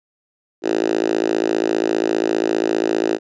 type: tone with high-pass filter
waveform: 5% pulse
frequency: 55 Hz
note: A1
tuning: in tune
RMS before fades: -19 dBFS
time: 0.62-3.19 s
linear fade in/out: 50 ms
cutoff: 350 Hz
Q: 4
effects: resampled to 16000 Hz